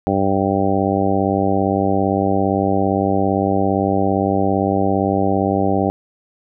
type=harmonic tone; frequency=97.6 Hz; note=G2; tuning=7 cents flat; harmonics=1 / 2 / 3 / 4 / 5 / 6 / 7 / 8; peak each=-24 / -21 / -21 / -23 / -25 / -24 / -25 / -22 dBFS; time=0.07-5.9 s; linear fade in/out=0 ms; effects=none